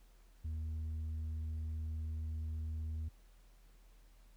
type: tone with tanh clipping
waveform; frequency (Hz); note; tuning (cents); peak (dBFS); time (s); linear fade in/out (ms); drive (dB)
sine; 79; D#2; +27; -38; 0.44-3.09; 10; 3
effects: added 40 Hz sine -59 dBFS peak until 4.36 s + pink hiss -71 dBFS RMS until 4.36 s